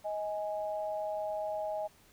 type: tone pair together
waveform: sine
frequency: 629.1 / 830.6 Hz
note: D#5 / G#5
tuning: +19 / 0 cents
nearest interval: perfect fourth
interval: 481 cents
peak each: -34 / -38 dBFS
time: 0.04-1.88 s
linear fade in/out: 20 ms
effects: pink hiss -62 dBFS RMS until 2.12 s